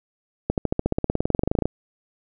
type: accelerating click train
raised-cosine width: 2 ms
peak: -7 dBFS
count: 23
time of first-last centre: 0.5-1.656 s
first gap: 78 ms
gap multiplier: 0.96
effects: none